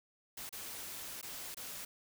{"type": "noise with dropouts", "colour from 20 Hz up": "white", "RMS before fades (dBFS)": -45, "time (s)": [0.37, 1.85], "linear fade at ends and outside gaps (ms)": 5, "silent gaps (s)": [[0.493, 0.526], [1.214, 1.227], [1.545, 1.569]], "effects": []}